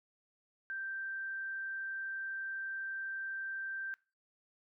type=tone; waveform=sine; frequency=1568 Hz; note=G6; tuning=in tune; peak=-37 dBFS; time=0.7-3.94 s; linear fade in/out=0 ms; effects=noise-tail reverb RT60 0.3 s tail -21 dB re dry